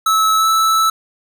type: tone with pitch glide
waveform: square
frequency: 1301 to 1313.1 Hz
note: E6 to E6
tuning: -23 to -7 cents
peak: -12 dBFS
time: 0.06-0.9 s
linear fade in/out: 5 ms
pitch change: +16 cents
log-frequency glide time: 0.37-0.48 s
effects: none